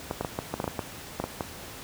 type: clicks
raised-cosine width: 1 ms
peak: -14 dBFS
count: 12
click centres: 0.111 / 0.21 / 0.248 / 0.389 / 0.54 / 0.601 / 0.642 / 0.678 / 0.792 / 1.2 / 1.24 / 1.408 s
effects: pink hiss -42 dBFS RMS until 1.83 s + high-pass 60 Hz 12 dB/octave